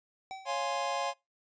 square tone with exponential decay, 767 Hz, G5, 38 cents flat, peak -37 dBFS, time 0.31-0.7 s, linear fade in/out 0 ms, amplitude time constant 84 ms
square chord, Db major seventh, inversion none, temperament equal, 554.4 / 698.5 / 830.6 / 1046.5 Hz, Db5 / F5 / Ab5 / C6, 0 / 0 / 0 / 0 cents, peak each -37 dBFS, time 0.45-1.14 s, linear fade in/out 50 ms
effects noise-tail reverb RT60 0.2 s tail -21 dB re dry + resampled to 16000 Hz

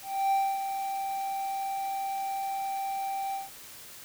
triangle tone with ADSR envelope, 782 Hz, G5, 4 cents flat, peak -20 dBFS, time 0.02-3.5 s, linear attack 300 ms, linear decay 260 ms, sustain -8 dB, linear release 160 ms, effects white hiss -47 dBFS RMS until 4.04 s

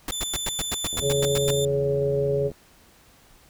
pink noise bursts, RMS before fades -28 dBFS, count 12, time 0.08-1.507 s, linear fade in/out 2 ms, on 30 ms, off 97 ms
20% pulse tone with pitch glide, 3520 to 3559 Hz, A7 to A7, 0 to +19 cents, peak -22 dBFS, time 0.12-1.65 s, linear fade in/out 2 ms, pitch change +19 cents, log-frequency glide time 1.01-1.51 s
click train, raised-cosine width 2 ms, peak -26 dBFS, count 132, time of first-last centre 0.93-2.516 s, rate 82.6 Hz
harmonic tone, 140 Hz, C#3, 18 cents sharp, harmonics 1 / 3 / 4, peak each -27 / -23 / -26 dBFS, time 1.01-2.51 s, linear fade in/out 50 ms
effects pink hiss -55 dBFS RMS until 3.49 s

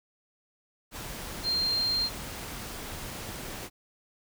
sine tone in noise, 4186 Hz, C8, in tune, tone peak -25 dBFS, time 1.43-2.1 s, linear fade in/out 50 ms, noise pink, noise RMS -39 dBFS, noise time 0.91-3.7 s, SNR +11 dB, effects none

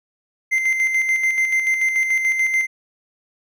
triangle tone with tremolo, 2081 Hz, C7, 10 cents flat, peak -13 dBFS, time 0.51-2.67 s, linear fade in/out 20 ms, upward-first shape square, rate 6.9 Hz, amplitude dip 45%, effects none

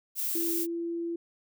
violet noise, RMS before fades -31 dBFS, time 0.15-0.67 s, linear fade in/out 50 ms
sine tone with pitch glide, 334.3 to 338.2 Hz, E4 to E4, +24 to +44 cents, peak -30 dBFS, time 0.35-1.16 s, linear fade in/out 5 ms, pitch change +20 cents, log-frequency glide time 0.47-0.75 s
effects none

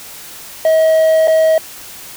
triangle tone with dropouts, 638 Hz, D#5, 43 cents sharp, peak -6 dBFS, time 0.65-1.58 s, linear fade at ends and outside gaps 2 ms, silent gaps 1.274-1.28 s, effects white hiss -33 dBFS RMS until 2.16 s

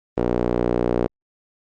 sawtooth tone with band-pass filter, 60.1 Hz, B1, 46 cents flat, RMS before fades -21 dBFS, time 0.17-1.07 s, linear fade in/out 5 ms, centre 430 Hz, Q 1.7, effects Opus 24 kbps

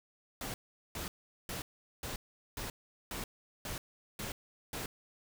pink noise bursts, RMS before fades -40 dBFS, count 9, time 0.41-4.86 s, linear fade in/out 2 ms, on 130 ms, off 410 ms, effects none

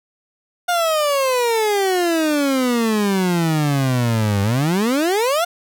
30% pulse exponential two-way sweep, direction down then up, 718 to 98 to 718 Hz, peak -13 dBFS, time 0.68-5.45 s, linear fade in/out 10 ms, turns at 4.42 s, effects none

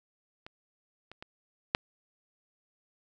clicks, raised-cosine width 0.3 ms, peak -28 / -30 / -27 / -7 dBFS, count 4, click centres 0.465 / 1.116 / 1.225 / 1.749 s, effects none

